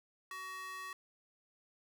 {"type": "tone with high-pass filter", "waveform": "square", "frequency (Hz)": 375, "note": "F#4", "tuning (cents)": 23, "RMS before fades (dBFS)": -45, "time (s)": [0.31, 0.93], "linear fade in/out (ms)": 2, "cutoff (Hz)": 1400, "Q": 9, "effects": []}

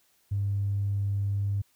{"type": "tone with tanh clipping", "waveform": "triangle", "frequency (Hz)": 100.1, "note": "G2", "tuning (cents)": 37, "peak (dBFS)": -25, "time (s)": [0.31, 1.62], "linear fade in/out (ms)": 10, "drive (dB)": 4, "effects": ["white hiss -67 dBFS RMS until 1.75 s"]}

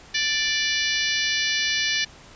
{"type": "harmonic tone with a mistuned harmonic", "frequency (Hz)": 587, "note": "D5", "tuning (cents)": -1, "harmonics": [3, 4, 5, 6, 7, 8, 9, 10], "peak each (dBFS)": [-27, -28, -29, -30, -30, -31, -32, -32], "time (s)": [0.14, 2.05], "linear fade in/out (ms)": 10, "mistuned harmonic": 8, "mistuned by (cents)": -18, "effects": ["pink hiss -47 dBFS RMS until 2.35 s", "resampled to 16000 Hz"]}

